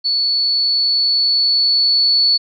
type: tone with level ramp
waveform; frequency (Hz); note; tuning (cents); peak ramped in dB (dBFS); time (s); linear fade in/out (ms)
sine; 4435; C#8; 0; -14 to -10; 0.04-2.38; 20
effects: none